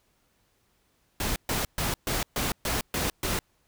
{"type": "noise bursts", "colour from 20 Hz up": "pink", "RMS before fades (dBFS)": -28, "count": 8, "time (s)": [1.2, 3.39], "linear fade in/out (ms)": 2, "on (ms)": 160, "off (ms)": 130, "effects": ["pink hiss -69 dBFS RMS until 3.67 s"]}